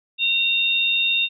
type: tone pair together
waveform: sine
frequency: 2747 / 3664 Hz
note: F7 / A#7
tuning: -29 / -31 cents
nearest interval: perfect fourth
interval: 498 cents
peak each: -20 dBFS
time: 0.18-1.29 s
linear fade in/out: 50 ms
effects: none